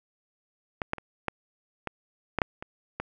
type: clicks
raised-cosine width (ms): 0.5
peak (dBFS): -14 / -11 / -25 / -12 / -16 / -10 / -6 / -22 / -16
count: 9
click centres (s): 0.818 / 0.934 / 0.983 / 1.283 / 1.873 / 2.387 / 2.418 / 2.625 / 3
effects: none